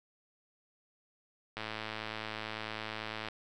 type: click train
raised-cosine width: 0.3 ms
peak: -22 dBFS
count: 188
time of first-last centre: 1.57-3.286 s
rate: 109 Hz
effects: none